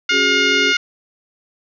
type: harmonic tone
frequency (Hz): 713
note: F5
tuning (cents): +36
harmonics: 2 / 3 / 4 / 5 / 6 / 7 / 8 / 9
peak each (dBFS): -18 / -18 / -20 / -24 / -28 / -30 / -31 / -34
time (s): 0.09-0.77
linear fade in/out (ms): 5
type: chord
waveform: sine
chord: C# suspended fourth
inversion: none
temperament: equal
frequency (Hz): 277.2 / 370 / 415.3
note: C#4 / F#4 / G#4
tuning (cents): 0 / 0 / 0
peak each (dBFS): -24 / -25 / -22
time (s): 0.1-0.74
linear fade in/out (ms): 50
effects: none